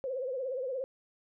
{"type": "tone with vibrato", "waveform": "sine", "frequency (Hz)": 519, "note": "C5", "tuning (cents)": -14, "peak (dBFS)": -32, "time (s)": [0.04, 0.84], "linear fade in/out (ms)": 0, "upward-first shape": "triangle", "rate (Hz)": 17, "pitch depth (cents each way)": 120, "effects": []}